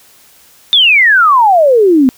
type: exponential sweep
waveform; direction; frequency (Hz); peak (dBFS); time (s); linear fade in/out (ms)
sine; down; 3620 to 246.9; -4; 0.73-2.09; 0
effects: white hiss -44 dBFS RMS until 2.17 s